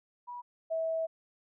sine tone pair in turn, 973 / 649.4 Hz, B5 / E5, -26 / -26 cents, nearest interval perfect fifth, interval 700 cents, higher first, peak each -39 / -29 dBFS, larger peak second, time 0.27-0.42 / 0.7-1.07 s, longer second, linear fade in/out 20 ms, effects none

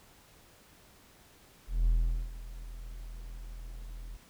triangle tone with ADSR envelope, 41.2 Hz, E1, in tune, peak -19 dBFS, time 1.67-4.17 s, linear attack 200 ms, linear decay 430 ms, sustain -19 dB, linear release 12 ms, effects tanh soft clip ceiling -17 dBFS + pink hiss -59 dBFS RMS until 4.29 s

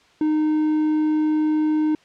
triangle tone, 307.8 Hz, D#4, 19 cents flat, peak -15 dBFS, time 0.21-1.95 s, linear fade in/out 2 ms, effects white hiss -55 dBFS RMS until 2.04 s + low-pass 4000 Hz 12 dB/octave

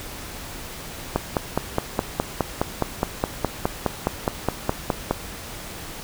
click train, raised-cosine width 1 ms, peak -5 dBFS, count 20, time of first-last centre 1.16-5.11 s, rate 4.81 Hz, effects pink hiss -36 dBFS RMS until 6.03 s

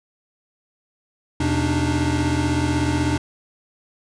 square tone cluster, 82.9 / 127.2 / 289.8 / 305.9 Hz, E2 / C3 / D4 / D#4, +10 / -48 / -23 / -29 cents, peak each -25 dBFS, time 1.4-3.18 s, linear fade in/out 5 ms, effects resampled to 22050 Hz

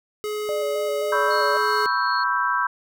square tone, 422.2 Hz, G#4, 29 cents sharp, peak -26 dBFS, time 0.24-1.86 s, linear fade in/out 0 ms
sine tone with vibrato, 587.3 Hz, D5, in tune, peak -24 dBFS, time 0.49-1.57 s, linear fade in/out 0 ms, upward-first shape square, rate 3.8 Hz, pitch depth 32 cents each way
sine chord, C# half-diminished seventh, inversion third, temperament equal, 987.8 / 1108.7 / 1318.5 / 1568 Hz, B5 / C#6 / E6 / G6, 0 / 0 / 0 / 0 cents, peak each -24 / -26 / -26 / -24 dBFS, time 1.12-2.67 s, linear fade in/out 5 ms
sine tone with tremolo, 4324 Hz, C#8, 44 cents flat, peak -29 dBFS, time 1.3-2.24 s, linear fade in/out 10 ms, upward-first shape sine, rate 2.6 Hz, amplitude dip 40%
effects none

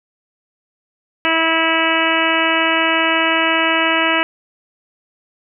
harmonic tone, 325.6 Hz, E4, 21 cents flat, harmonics 1 / 2 / 3 / 4 / 5 / 6 / 7 / 8 / 9, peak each -22 / -22 / -22 / -22 / -22 / -22 / -22 / -22 / -22 dBFS, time 1.25-4.23 s, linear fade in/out 0 ms, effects none

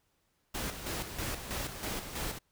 pink noise with tremolo, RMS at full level -36 dBFS, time 0.54-2.39 s, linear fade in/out 10 ms, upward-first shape square, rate 3.1 Hz, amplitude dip 55%, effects pink hiss -75 dBFS RMS until 2.51 s

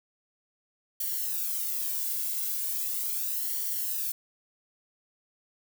violet noise with flanger, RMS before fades -31 dBFS, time 1-4.12 s, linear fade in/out 5 ms, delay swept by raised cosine 0.78 to 1.66 ms, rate 0.38 Hz, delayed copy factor -0.8, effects none

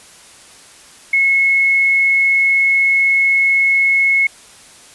sine tone, 2182 Hz, C#7, 28 cents flat, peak -10 dBFS, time 1.13-4.27 s, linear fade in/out 5 ms, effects white hiss -42 dBFS RMS until 4.94 s + resampled to 24000 Hz

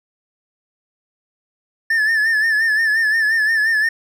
triangle tone with vibrato, 1765 Hz, A6, 5 cents sharp, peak -12 dBFS, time 1.9-3.89 s, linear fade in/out 5 ms, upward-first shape sine, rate 5.7 Hz, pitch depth 67 cents each way, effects none

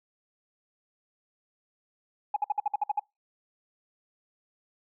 sine tone bursts, 830.6 Hz, G#5, in tune, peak -22 dBFS, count 9, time 2.34-2.996 s, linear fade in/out 5 ms, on 24 ms, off 55 ms, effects noise-tail reverb RT60 0.2 s tail -26 dB re dry + tanh soft clip ceiling -18 dBFS

